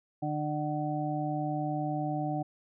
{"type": "harmonic tone", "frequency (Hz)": 150, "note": "D3", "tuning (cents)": 37, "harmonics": [1, 2, 4, 5], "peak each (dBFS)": [-34, -34, -39, -34], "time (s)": [0.22, 2.43], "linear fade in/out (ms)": 10, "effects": []}